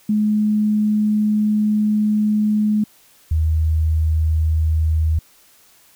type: tone pair in turn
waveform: sine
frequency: 211.8 / 79.11 Hz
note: G#3 / D#2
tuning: +34 / +29 cents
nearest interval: octave + perfect fourth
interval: 1705 cents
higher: first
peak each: -14 dBFS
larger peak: neither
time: 0.09-2.84 / 3.31-5.19 s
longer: first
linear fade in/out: 5 ms
effects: white hiss -52 dBFS RMS until 5.95 s